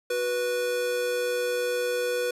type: tone pair together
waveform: square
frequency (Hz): 368.3 / 490.5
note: F#4 / B4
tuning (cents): -8 / -12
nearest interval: perfect fourth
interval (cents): 496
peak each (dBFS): -36 / -26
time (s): 0.1-2.31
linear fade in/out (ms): 5
effects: resampled to 32000 Hz